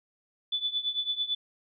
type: tone with tremolo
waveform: sine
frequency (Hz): 3478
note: A7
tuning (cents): -21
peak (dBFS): -24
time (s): 0.52-1.35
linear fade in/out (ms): 5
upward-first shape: triangle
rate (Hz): 9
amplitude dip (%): 90
effects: none